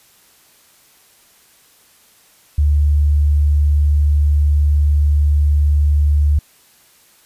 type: tone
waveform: sine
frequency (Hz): 73.42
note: D2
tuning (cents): 0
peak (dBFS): -10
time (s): 2.58-6.39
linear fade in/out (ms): 5
effects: white hiss -51 dBFS RMS until 7.25 s + resampled to 32000 Hz